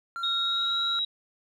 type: tone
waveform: triangle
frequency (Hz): 1374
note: F6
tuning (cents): -29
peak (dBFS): -30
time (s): 0.16-0.99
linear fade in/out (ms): 0
type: tone with pitch glide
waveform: sine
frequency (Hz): 3756 to 3850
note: A#7 to B7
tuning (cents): +12 to -45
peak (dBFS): -25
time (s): 0.23-1.05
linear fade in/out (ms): 5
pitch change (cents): +43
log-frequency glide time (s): 0.35-0.79
effects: none